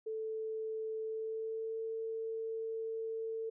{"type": "tone with pitch glide", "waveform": "sine", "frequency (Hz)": [440, 447.9], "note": ["A4", "A4"], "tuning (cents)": [0, 31], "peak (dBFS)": -36, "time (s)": [0.06, 3.5], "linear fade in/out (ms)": 10, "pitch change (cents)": 31, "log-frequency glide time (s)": [1.02, 1.83], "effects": []}